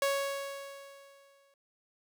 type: tone with exponential decay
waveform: sawtooth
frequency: 555 Hz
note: C#5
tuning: 2 cents sharp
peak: -22 dBFS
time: 0.02-1.54 s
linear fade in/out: 2 ms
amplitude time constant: 330 ms
effects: none